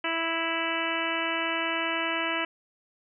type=harmonic tone; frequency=329.6 Hz; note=E4; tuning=in tune; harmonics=1 / 2 / 3 / 4 / 5 / 6 / 7 / 8 / 9; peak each=-35 / -35 / -35 / -35 / -35 / -35 / -35 / -35 / -35 dBFS; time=0.04-2.45 s; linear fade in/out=5 ms; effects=none